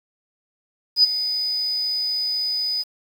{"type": "tone with ADSR envelope", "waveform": "sine", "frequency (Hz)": 4978, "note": "D#8", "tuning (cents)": 0, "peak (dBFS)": -8, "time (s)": [0.96, 2.84], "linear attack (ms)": 76, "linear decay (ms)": 17, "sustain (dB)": -13, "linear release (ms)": 30, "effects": ["tanh soft clip ceiling -5 dBFS", "7-bit"]}